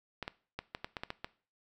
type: clicks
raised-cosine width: 0.3 ms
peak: -21 dBFS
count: 9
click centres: 0.227 / 0.279 / 0.59 / 0.749 / 0.845 / 0.968 / 1.035 / 1.104 / 1.245 s
effects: noise-tail reverb RT60 0.4 s tail -19 dB re dry